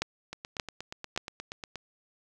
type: two click trains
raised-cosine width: 0.2 ms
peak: -21 / -11 dBFS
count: 13 / 3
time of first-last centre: 0.33-1.757 / 0.02-1.176 s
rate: 8.41 / 1.73 Hz
effects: none